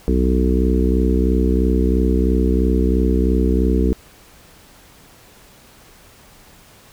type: harmonic tone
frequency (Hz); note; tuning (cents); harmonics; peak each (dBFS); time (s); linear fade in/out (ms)
63; B1; +35; 1 / 3 / 4 / 5 / 6 / 7; -16 / -21 / -22 / -23 / -24 / -24; 0.08-3.93; 0
effects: pink hiss -47 dBFS RMS until 6.92 s